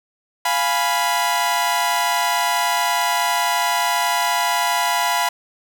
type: chord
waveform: sawtooth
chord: F diminished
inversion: none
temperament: equal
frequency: 698.5 / 830.6 / 987.8 Hz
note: F5 / Ab5 / Cb6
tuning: 0 / 0 / 0 cents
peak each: -19 / -20 / -16 dBFS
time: 0.45-5.29 s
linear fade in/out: 5 ms
effects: none